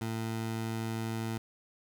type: tone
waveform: 20% pulse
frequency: 112.5 Hz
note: A2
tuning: 39 cents sharp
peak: -28 dBFS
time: 0.01-1.38 s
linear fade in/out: 5 ms
effects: none